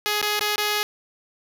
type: tone with dropouts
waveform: 5% pulse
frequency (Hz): 418.5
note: G#4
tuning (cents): +13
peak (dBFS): -10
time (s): 0.06-0.83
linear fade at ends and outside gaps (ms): 0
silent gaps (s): 0.215-0.227 / 0.393-0.409 / 0.559-0.58
effects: none